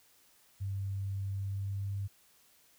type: tone with pitch glide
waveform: sine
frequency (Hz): 98 to 99.14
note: G2 to G2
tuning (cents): 0 to +20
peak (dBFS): -33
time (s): 0.6-2.08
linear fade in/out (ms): 20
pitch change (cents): +20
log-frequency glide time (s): 1.37-1.92
effects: white hiss -65 dBFS RMS until 2.78 s